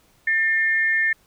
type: tone pair together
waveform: sine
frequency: 1794.5 / 2134 Hz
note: A6 / C7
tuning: +34 / +34 cents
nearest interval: minor third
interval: 300 cents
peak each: -18 / -24 dBFS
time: 0.27-1.13 s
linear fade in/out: 5 ms
effects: pink hiss -59 dBFS RMS until 1.26 s